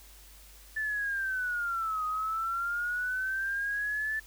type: linear two-way sweep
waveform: sine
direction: down then up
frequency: 1760 to 1244.5 to 1760 Hz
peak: -29 dBFS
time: 0.76-4.2 s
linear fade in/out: 10 ms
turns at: 2.05 s
effects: added 50 Hz sine -53 dBFS peak until 4.26 s + white hiss -55 dBFS RMS until 4.26 s